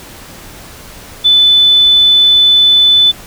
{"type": "tone", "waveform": "sine", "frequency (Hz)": 3500, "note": "A7", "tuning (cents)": -10, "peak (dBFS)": -4, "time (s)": [1.24, 3.12], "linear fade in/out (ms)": 20, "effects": ["pink hiss -33 dBFS RMS until 3.26 s"]}